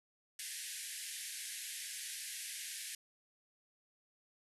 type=band-pass noise; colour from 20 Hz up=white; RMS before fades=-45 dBFS; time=0.39-2.95 s; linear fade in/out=2 ms; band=1600 to 12000 Hz; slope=96 dB/octave; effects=none